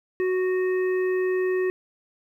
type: harmonic tone with a mistuned harmonic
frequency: 370 Hz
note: F#4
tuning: in tune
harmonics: 1 / 3 / 5 / 7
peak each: -21 / -40 / -34 / -43 dBFS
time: 0.2-1.7 s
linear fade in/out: 0 ms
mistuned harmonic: 7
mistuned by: -19 cents
effects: 10-bit